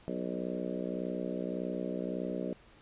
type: harmonic tone with a mistuned harmonic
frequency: 61.74 Hz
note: B1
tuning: in tune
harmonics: 3 / 4 / 5 / 6 / 7 / 8 / 9 / 10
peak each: -39 / -40 / -41 / -42 / -42 / -43 / -44 / -44 dBFS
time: 0.08-2.53 s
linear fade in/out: 0 ms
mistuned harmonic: 9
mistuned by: +16 cents
effects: pink hiss -59 dBFS RMS until 2.81 s + resampled to 8000 Hz